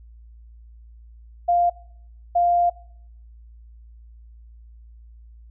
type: tone bursts at uneven times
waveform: sine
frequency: 698.5 Hz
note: F5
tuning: in tune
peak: -15 dBFS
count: 2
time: 1.48-1.7 / 2.35-2.7 s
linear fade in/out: 10 ms
effects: noise-tail reverb RT60 0.7 s tail -23 dB re dry + added 57 Hz sine -43 dBFS peak until 5.5 s